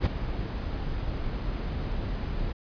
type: noise with ADSR envelope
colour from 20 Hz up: brown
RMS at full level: -20 dBFS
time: 0-2.53 s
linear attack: 58 ms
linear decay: 11 ms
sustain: -11 dB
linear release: 15 ms
effects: resampled to 11025 Hz